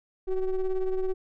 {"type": "ring-modulated tone", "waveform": "triangle", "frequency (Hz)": 192, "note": "G3", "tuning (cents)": -36, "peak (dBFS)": -19, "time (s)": [0.27, 1.14], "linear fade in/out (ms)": 20, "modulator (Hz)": 183, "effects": []}